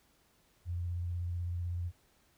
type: tone with vibrato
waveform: sine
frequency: 87.31 Hz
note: F2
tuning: in tune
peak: -33 dBFS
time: 0.65-1.92 s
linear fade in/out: 50 ms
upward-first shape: sine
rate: 16 Hz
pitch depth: 23 cents each way
effects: pink hiss -69 dBFS RMS until 2.37 s